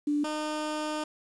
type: tone pair in turn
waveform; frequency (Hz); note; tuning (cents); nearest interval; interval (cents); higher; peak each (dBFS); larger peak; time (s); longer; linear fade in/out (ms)
sine / 15% pulse; 293.7 / 305.2; D4 / D#4; 0 / -33; minor second; 67; second; -24; neither; 0.07-0.24 / 0.24-1.04; second; 5
effects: resampled to 22050 Hz + 9-bit